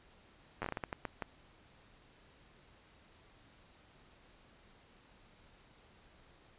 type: slowing click train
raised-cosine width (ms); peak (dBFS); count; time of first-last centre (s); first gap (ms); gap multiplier
0.5; -22; 11; 0.62-1.222; 10; 1.37
effects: pink hiss -63 dBFS RMS until 6.58 s + resampled to 8000 Hz